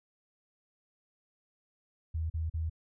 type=tone bursts; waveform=sine; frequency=80.5 Hz; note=E2; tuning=41 cents flat; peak=-30 dBFS; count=3; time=2.14-2.698 s; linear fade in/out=10 ms; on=160 ms; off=39 ms; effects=none